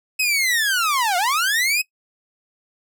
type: linear two-way sweep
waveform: sawtooth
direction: down then up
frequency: 2576 to 686 to 2576 Hz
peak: -14 dBFS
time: 0.19-1.82 s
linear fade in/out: 10 ms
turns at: 1.17 s
effects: noise-tail reverb RT60 0.1 s tail -21 dB re dry